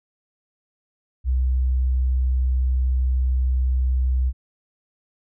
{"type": "tone", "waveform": "sine", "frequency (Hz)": 63.8, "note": "C2", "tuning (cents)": -43, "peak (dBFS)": -17, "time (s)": [1.24, 4.33], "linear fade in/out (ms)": 50, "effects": []}